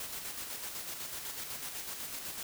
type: noise with tremolo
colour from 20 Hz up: white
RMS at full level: -40 dBFS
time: 0-2.43 s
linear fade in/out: 2 ms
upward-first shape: square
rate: 8 Hz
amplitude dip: 35%
effects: none